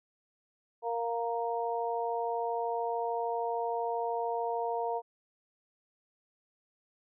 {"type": "harmonic tone", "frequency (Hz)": 233.1, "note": "A#3", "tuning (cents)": 0, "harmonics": [2, 3, 4], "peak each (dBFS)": [-34, -34, -35], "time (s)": [0.82, 5.02], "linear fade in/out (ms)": 50, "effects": []}